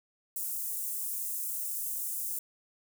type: high-pass noise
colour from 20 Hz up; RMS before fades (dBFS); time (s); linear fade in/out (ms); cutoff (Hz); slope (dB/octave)
white; -35; 0.36-2.39; 2; 8000; 24
effects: none